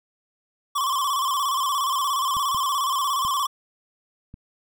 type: tone with vibrato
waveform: square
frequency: 1092 Hz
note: C#6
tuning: 26 cents flat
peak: -22 dBFS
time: 0.75-3.47 s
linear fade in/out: 10 ms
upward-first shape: square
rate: 17 Hz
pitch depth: 75 cents each way
type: clicks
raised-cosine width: 5 ms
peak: -28 dBFS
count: 4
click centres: 2.368 / 2.547 / 3.25 / 4.341 s
effects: none